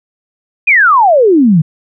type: exponential sweep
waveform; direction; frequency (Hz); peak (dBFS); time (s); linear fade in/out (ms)
sine; down; 2538 to 146.83; -4; 0.67-1.62; 10
effects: none